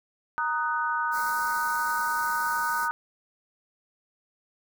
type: chord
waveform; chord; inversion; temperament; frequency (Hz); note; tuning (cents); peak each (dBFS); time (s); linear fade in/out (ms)
sine; D# minor; second; just; 933.4 / 1244.5 / 1493.4; A#5 / D#6 / F#6; +2 / 0 / +16; -29; 0.38-2.91; 0
type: band-stop noise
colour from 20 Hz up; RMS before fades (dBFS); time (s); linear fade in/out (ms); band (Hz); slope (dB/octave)
white; -39; 1.11-2.89; 50; 2200 to 4000; 96
effects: none